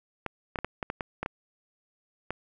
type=clicks; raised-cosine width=0.5 ms; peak=-16 dBFS; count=10; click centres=0.263 / 0.558 / 0.588 / 0.646 / 0.828 / 0.901 / 1.008 / 1.23 / 1.261 / 2.306 s; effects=none